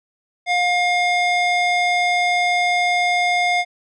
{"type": "tone with band-pass filter", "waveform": "square", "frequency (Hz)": 711, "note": "F5", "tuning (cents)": 31, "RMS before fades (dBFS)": -18, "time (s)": [0.46, 3.65], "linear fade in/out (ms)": 50, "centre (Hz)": 2000, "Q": 1, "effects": ["resampled to 24000 Hz"]}